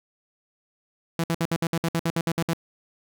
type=tone bursts; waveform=sawtooth; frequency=166.3 Hz; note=E3; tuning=16 cents sharp; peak=-18 dBFS; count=13; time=1.19-2.534 s; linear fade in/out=2 ms; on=48 ms; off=60 ms; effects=none